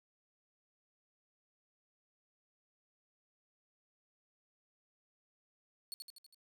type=tone with echo; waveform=sawtooth; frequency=4396 Hz; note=C#8; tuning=15 cents flat; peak=-38 dBFS; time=5.92-5.94 s; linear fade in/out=0 ms; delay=81 ms; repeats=5; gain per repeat=-4 dB; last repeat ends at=6.345 s; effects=none